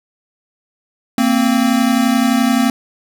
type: tone pair together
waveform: square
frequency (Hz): 230 / 261.6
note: A#3 / C4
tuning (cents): -23 / 0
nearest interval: major second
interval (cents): 223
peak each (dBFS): -15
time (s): 1.18-2.7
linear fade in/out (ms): 2
effects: none